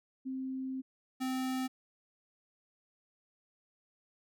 sine / square tone pair in turn, 262.5 / 259.2 Hz, C4 / C4, +6 / -16 cents, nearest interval unison, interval 22 cents, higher first, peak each -35 / -33 dBFS, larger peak second, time 0.25-0.82 / 1.2-1.68 s, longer first, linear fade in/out 20 ms, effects none

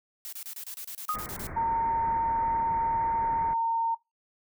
blue noise bursts, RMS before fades -39 dBFS, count 12, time 0.25-1.469 s, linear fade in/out 0 ms, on 75 ms, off 29 ms
sine tone with exponential decay, 1244.5 Hz, D#6, in tune, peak -24 dBFS, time 1.09-1.4 s, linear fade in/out 1 ms, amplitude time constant 66 ms
pink low-pass noise, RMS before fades -40 dBFS, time 1.14-3.54 s, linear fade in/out 10 ms, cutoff 2200 Hz, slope 96 dB/octave
sine tone, 915 Hz, A#5, 32 cents flat, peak -24 dBFS, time 1.56-3.95 s, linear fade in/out 10 ms
effects noise-tail reverb RT60 0.2 s tail -21 dB re dry

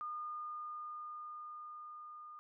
sine tone with level ramp, 1218 Hz, D#6, 37 cents flat, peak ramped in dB -39 to -49 dBFS, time 0.01-2.39 s, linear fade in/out 0 ms, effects none

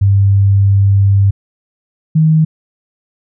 sine tone pair in turn, 99 / 157.7 Hz, G2 / D#3, +18 / +24 cents, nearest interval minor sixth, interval 806 cents, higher second, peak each -6 / -6 dBFS, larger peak neither, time 0.01-1.31 / 2.15-2.45 s, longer first, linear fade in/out 10 ms, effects none

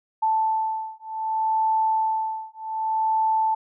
sine beating tone pair, 880 / 880.65 Hz, A5 / A5, 0 / +1 cents, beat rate 0.65 Hz, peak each -24 dBFS, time 0.22-3.55 s, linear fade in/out 10 ms, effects none

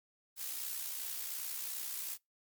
blue noise with amplitude modulation, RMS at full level -38 dBFS, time 0.36-2.18 s, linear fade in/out 50 ms, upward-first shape sine, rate 62.7 Hz, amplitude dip 45%, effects noise-tail reverb RT60 0.2 s tail -26 dB re dry + MP3 96 kbps

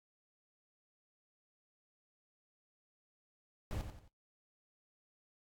brown noise with echo, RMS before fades -38 dBFS, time 3.71-3.81 s, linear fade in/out 0 ms, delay 89 ms, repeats 3, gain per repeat -8 dB, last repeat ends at 4.077 s, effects noise-tail reverb RT60 0.2 s tail -25 dB re dry + AAC 64 kbps

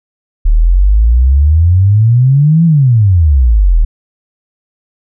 sine exponential two-way sweep, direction up then down, 36.71 to 170.3 to 36.71 Hz, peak -4 dBFS, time 0.45-3.85 s, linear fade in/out 10 ms, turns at 2.65 s, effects none

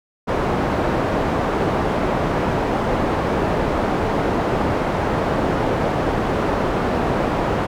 white low-pass noise, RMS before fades -20 dBFS, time 0.27-7.67 s, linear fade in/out 20 ms, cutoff 740 Hz, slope 12 dB/octave, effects none

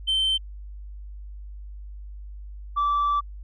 sine tone pair in turn, 3100 / 1161.2 Hz, G7 / D6, -20 / -20 cents, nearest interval octave + perfect fourth, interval 1700 cents, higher first, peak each -18 dBFS, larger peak neither, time 0.07-0.38 / 2.76-3.21 s, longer second, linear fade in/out 20 ms, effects tanh soft clip ceiling -18 dBFS + added 50 Hz sine -36 dBFS peak until 3.43 s

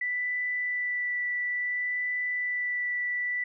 sine tone with vibrato, 1975.5 Hz, B6, in tune, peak -27 dBFS, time 0.01-3.44 s, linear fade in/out 5 ms, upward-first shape sine, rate 0.58 Hz, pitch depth 9 cents each way, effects none

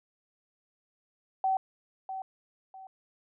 sine tone with echo, 764 Hz, G5, 45 cents flat, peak -24 dBFS, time 1.44-1.57 s, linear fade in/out 2 ms, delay 650 ms, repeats 2, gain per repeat -10 dB, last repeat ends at 2.87 s, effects none

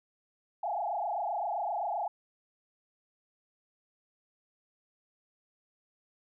sine tone with frequency modulation, 765 Hz, G5, 42 cents flat, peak -30 dBFS, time 0.63-2.08 s, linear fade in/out 5 ms, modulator 27.7 Hz, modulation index 3.5, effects none

